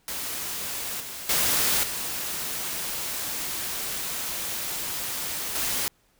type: noise with level steps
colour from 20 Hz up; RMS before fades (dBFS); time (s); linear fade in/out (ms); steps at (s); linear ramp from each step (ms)
white; -32 / -37 / -23 / -31 / -27; 0.08-5.88; 0; 1 / 1.29 / 1.83 / 5.55; 5
effects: pink hiss -65 dBFS RMS until 6.19 s

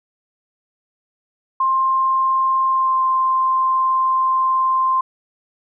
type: tone with pitch glide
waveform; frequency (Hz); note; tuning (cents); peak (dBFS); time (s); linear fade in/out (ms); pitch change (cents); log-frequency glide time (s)
sine; 1056 to 1046.9; C6 to C6; +16 to +1; -14; 1.6-5.01; 5; -15; 2.68-3.04
effects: none

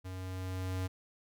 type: tone with level ramp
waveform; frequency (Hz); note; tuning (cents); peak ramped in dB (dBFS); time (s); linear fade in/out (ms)
square; 92.9; F#2; +7; -41 to -33; 0.04-0.88; 20
effects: none

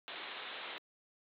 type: low-pass noise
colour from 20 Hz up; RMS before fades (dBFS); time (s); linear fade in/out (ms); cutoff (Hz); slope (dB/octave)
white; -45; 0.08-0.78; 0; 3900; 96
effects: high-pass 400 Hz 12 dB/octave

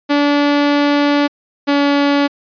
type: tone pair in turn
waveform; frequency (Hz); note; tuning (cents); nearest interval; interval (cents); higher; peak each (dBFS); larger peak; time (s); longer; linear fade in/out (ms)
sawtooth; 288.8 / 284.7; D4 / C#4; -29 / +46; unison; 25; first; -7; neither; 0.09-1.28 / 1.67-2.28; first; 20
effects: resampled to 11025 Hz

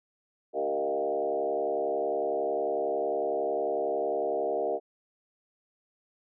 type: tone with frequency modulation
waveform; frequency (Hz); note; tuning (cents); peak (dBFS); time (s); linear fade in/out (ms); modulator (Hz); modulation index
sine; 541; C#5; -42; -26; 0.53-4.8; 50; 71; 2.5
effects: none

